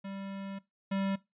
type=tone pair in turn; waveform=square; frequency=195.7 / 194.94 Hz; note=G3 / G3; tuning=-3 / -9 cents; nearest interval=unison; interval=6 cents; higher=first; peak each=-39 / -30 dBFS; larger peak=second; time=0.04-0.59 / 0.91-1.16 s; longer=first; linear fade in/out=10 ms; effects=noise-tail reverb RT60 0.2 s tail -20 dB re dry + resampled to 8000 Hz